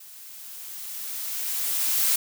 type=noise with level ramp; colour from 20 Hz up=blue; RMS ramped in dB=-46 to -21 dBFS; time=0-2.16 s; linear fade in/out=5 ms; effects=none

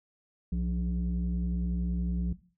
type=tone pair together; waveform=sine; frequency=62.47 / 176.7 Hz; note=B1 / F3; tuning=+20 / +21 cents; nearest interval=octave + tritone; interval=1801 cents; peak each=-28 dBFS; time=0.52-2.33 s; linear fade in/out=5 ms; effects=noise-tail reverb RT60 0.4 s tail -18 dB re dry + tanh soft clip ceiling -24 dBFS

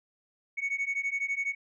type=beating tone pair; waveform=sine; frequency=2217 / 2229 Hz; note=C#7 / C#7; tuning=0 / +9 cents; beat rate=12 Hz; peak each=-30 dBFS; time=0.57-1.55 s; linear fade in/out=20 ms; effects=tanh soft clip ceiling -25 dBFS

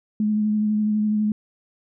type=tone with vibrato; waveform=sine; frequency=212.3 Hz; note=G#3; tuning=38 cents sharp; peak=-18 dBFS; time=0.2-1.32 s; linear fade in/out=2 ms; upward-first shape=sine; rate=12 Hz; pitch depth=18 cents each way; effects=none

